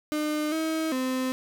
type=tone with pitch steps; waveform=35% pulse; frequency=302.9 / 319 / 258.2 Hz; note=D#4 / D#4 / C4; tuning=-46 / +43 / -23 cents; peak=-24 dBFS; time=0.12-1.32 s; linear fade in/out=0 ms; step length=400 ms; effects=none